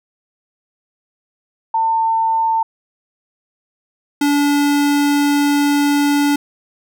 sine / square tone pair in turn, 899 / 288 Hz, A5 / D4, +37 / -34 cents, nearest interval octave + minor sixth, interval 1971 cents, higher first, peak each -13 dBFS, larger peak neither, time 1.74-2.63 / 4.21-6.36 s, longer second, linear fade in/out 5 ms, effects none

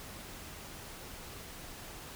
silence, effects pink hiss -47 dBFS RMS until 2.15 s

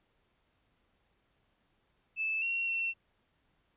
sine tone with pitch steps, 2627 / 2733 / 2708 Hz, E7 / F7 / E7, -7 / -38 / +46 cents, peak -30 dBFS, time 2.16-2.94 s, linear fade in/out 50 ms, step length 260 ms, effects pink hiss -74 dBFS RMS until 3.76 s + resampled to 8000 Hz

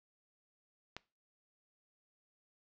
click, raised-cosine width 0.2 ms, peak -24 dBFS, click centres 0.966 s, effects noise-tail reverb RT60 0.3 s tail -21 dB re dry + low-pass 5000 Hz 12 dB/octave

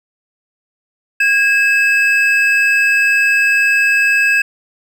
triangle tone pair together, 1638 / 2600 Hz, G#6 / E7, -24 / -24 cents, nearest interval minor sixth, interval 800 cents, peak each -11 dBFS, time 1.2-4.42 s, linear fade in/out 5 ms, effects none

